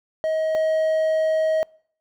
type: tone pair in turn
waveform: triangle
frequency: 633 / 633 Hz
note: D#5 / D#5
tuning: +30 / +30 cents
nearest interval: unison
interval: 0 cents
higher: neither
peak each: -18 / -16 dBFS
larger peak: second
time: 0.24-0.55 / 0.55-1.63 s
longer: second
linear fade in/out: 0 ms
effects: noise-tail reverb RT60 0.6 s tail -26 dB re dry